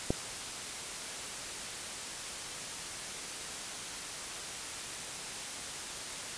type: click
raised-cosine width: 2 ms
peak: -14 dBFS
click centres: 0.105 s
effects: white hiss -40 dBFS RMS until 6.37 s + resampled to 22050 Hz